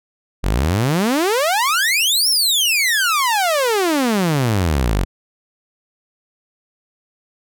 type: exponential two-way sweep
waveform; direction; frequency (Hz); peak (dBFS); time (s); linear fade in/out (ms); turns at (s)
sawtooth; up then down; 42.66 to 5588 to 42.66; -11; 0.43-5.05; 20; 2.29
effects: none